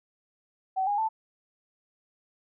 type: tone with pitch steps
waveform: sine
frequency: 760 / 819.3 / 883.2 Hz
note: F#5 / G#5 / A5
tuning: +46 / -24 / +6 cents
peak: -24 dBFS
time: 0.76-1.09 s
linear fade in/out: 20 ms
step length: 110 ms
effects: none